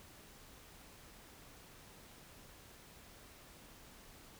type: silence
effects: pink hiss -58 dBFS RMS until 4.39 s